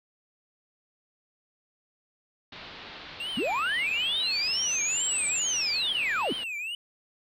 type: low-pass noise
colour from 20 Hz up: white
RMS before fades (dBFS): -44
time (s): 2.52-6.44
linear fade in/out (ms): 5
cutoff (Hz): 4300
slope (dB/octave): 48
type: tone with vibrato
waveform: triangle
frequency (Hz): 2700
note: E7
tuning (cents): +41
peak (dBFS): -30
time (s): 3.2-6.75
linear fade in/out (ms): 2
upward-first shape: triangle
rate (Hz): 2.3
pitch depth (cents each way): 280
type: linear two-way sweep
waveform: sine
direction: up then down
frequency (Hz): 183.5 to 8300 to 183.5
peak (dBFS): -26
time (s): 3.37-6.33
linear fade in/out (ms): 5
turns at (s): 5.23
effects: none